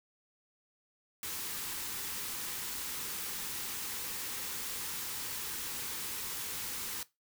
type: band-stop noise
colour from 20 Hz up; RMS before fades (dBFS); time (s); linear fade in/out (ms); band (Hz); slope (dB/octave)
white; -39; 1.23-7.03; 2; 540 to 770; 96
effects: noise-tail reverb RT60 0.2 s tail -18 dB re dry